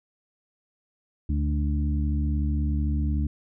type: harmonic tone with a mistuned harmonic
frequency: 73.42 Hz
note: D2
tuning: in tune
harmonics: 1 / 2 / 3 / 4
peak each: -23 / -32 / -32 / -34 dBFS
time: 1.29-3.27 s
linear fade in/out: 5 ms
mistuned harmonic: 3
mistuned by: -21 cents
effects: none